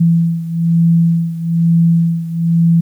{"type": "beating tone pair", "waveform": "sine", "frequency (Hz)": [167, 168.1], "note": ["E3", "E3"], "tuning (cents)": [23, 34], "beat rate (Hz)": 1.1, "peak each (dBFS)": [-11, -15], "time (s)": [0, 2.81], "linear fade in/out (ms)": 10, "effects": ["8-bit"]}